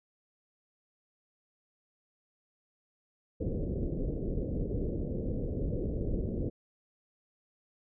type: low-pass noise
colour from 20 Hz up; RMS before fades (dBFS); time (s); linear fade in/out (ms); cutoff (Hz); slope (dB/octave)
pink; -33; 3.4-6.5; 10; 530; 48
effects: none